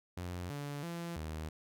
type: tone with pitch steps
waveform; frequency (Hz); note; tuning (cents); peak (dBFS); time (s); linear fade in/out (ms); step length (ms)
sawtooth; 88.9 / 143.9 / 170.1 / 78.3; F2 / D3 / F3 / D#2; +31 / -35 / -45 / +11; -35; 0.17-1.49; 5; 330
effects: none